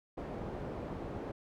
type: low-pass noise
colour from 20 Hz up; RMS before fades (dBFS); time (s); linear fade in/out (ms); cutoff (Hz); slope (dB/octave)
white; -41; 0.17-1.32; 10; 500; 12
effects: none